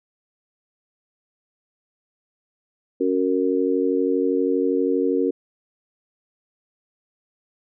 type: chord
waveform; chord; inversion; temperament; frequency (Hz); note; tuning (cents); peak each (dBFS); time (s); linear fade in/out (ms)
sine; F# major; second; just; 277.5 / 370 / 462.5; C#4 / F#4 / A#4; +2 / 0 / -14; -22 / -23 / -22; 3-5.31; 10
effects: none